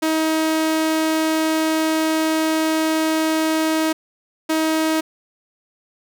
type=tone pair in turn; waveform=sawtooth; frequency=317.1 / 317.1 Hz; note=D#4 / D#4; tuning=+33 / +33 cents; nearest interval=unison; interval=0 cents; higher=neither; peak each=-13 dBFS; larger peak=neither; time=0.02-3.93 / 4.49-5.01 s; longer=first; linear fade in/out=10 ms; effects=none